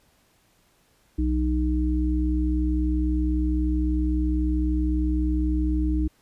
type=harmonic tone; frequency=61.9 Hz; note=B1; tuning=5 cents sharp; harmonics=1 / 3 / 5; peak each=-22 / -34 / -25 dBFS; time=1.18-6.08 s; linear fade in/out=10 ms; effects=pink hiss -63 dBFS RMS until 6.21 s + resampled to 32000 Hz